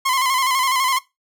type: tone with vibrato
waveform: sawtooth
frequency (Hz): 1046.5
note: C6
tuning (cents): 0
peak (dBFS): -13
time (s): 0.05-0.99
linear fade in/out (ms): 10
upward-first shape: square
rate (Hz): 12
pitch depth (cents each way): 52
effects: noise-tail reverb RT60 0.2 s tail -19 dB re dry